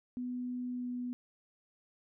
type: tone with pitch glide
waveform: sine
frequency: 248.2 to 246.6 Hz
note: B3 to B3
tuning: +9 to -2 cents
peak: -35 dBFS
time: 0.17-1.13 s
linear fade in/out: 0 ms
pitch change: -11 cents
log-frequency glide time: 0.72-0.87 s
effects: none